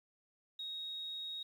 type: tone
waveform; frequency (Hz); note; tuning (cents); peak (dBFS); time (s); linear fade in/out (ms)
sine; 3764; A#7; +16; -40; 0.59-1.43; 5
effects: 11-bit